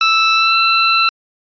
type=tone with pitch glide; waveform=15% pulse; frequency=1318.5 to 1340 Hz; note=E6 to E6; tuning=0 to +28 cents; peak=-3 dBFS; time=0.01-1.09 s; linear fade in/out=2 ms; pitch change=+28 cents; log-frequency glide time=0.34-0.56 s; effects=resampled to 11025 Hz